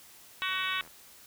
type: harmonic tone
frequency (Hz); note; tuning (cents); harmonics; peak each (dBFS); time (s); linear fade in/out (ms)
375.6; F#4; +26; 3 / 4 / 5 / 6 / 7 / 8 / 9 / 10; -36 / -36 / -38 / -38 / -37 / -39 / -39 / -39; 0.42-0.81; 0
type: click train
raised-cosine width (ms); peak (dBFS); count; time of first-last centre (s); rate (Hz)
0.5; -37; 32; 0.49-0.876; 80.4
effects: white hiss -54 dBFS RMS until 1.26 s